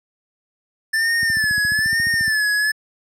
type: tone with vibrato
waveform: square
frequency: 1760 Hz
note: A6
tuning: in tune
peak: -17 dBFS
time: 0.93-2.72 s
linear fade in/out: 10 ms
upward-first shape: sine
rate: 1.1 Hz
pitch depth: 81 cents each way
type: click train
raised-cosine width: 5 ms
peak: -19 dBFS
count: 16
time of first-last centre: 1.23-2.279 s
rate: 14.3 Hz
effects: high-pass 60 Hz 12 dB/octave + low-pass 11000 Hz 12 dB/octave